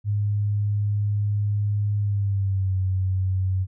sine tone with pitch glide, 103.2 to 94.09 Hz, G#2 to F#2, -10 to +30 cents, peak -20 dBFS, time 0.04-3.67 s, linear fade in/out 50 ms, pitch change -160 cents, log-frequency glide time 1.98-2.77 s, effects none

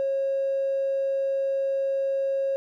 triangle tone with tanh clipping, 544 Hz, C#5, 33 cents flat, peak -22 dBFS, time 0-2.56 s, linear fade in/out 0 ms, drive 1 dB, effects none

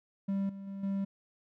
triangle tone with level steps, 196.3 Hz, G3, 3 cents sharp, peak -27 / -39 / -36 / -28 dBFS, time 0.28-1.05 s, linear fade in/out 10 ms, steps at 0.49 / 0.67 / 0.83 s, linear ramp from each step 5 ms, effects none

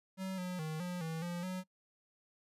square tone with pitch steps, 189.5 / 181.2 / 156.8 / 178.6 / 161.7 / 174.3 / 184.7 Hz, F#3 / F#3 / D#3 / F3 / E3 / F3 / F#3, +42 / -36 / +14 / +39 / -33 / -3 / -3 cents, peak -38 dBFS, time 0.17-1.64 s, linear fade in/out 50 ms, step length 210 ms, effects noise-tail reverb RT60 0.1 s tail -24 dB re dry + resampled to 32000 Hz

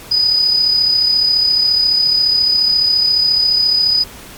sine tone with amplitude modulation, 4971 Hz, D#8, 2 cents flat, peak -8 dBFS, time 0.11-4.04 s, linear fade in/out 10 ms, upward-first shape sine, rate 34.4 Hz, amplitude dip 45%, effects pink hiss -35 dBFS RMS until 4.37 s + MP3 96 kbps

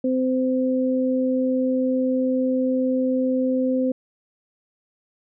sine tone pair together, 257.7 / 515.4 Hz, C4 / C5, -26 / -26 cents, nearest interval octave, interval 1200 cents, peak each -20 / -23 dBFS, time 0.04-3.92 s, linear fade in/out 5 ms, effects none

